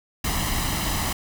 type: noise with comb filter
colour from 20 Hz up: pink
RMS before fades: -25 dBFS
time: 0.24-1.13 s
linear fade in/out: 5 ms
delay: 1 ms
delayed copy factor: +0.6
effects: none